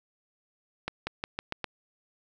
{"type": "accelerating click train", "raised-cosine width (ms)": 0.3, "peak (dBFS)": -15, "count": 6, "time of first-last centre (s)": [0.88, 1.643], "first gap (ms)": 190, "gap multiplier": 0.89, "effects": []}